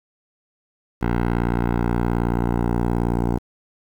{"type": "tone with low-pass filter sweep", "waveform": "10% pulse", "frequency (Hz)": 58.8, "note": "A#1", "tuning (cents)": 16, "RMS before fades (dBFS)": -21, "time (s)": [1.01, 3.39], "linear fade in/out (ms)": 20, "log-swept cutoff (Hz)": [1700, 800], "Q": 1, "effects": ["7-bit"]}